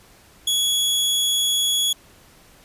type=tone; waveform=sawtooth; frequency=3361 Hz; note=G#7; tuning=20 cents sharp; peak=-15 dBFS; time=0.47-1.93 s; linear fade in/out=5 ms; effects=pink hiss -51 dBFS RMS until 2.64 s + resampled to 32000 Hz